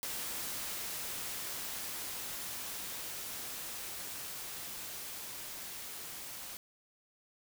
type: noise with level ramp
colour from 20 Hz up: white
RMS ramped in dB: -39 to -45 dBFS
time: 0.03-6.57 s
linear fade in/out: 0 ms
effects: none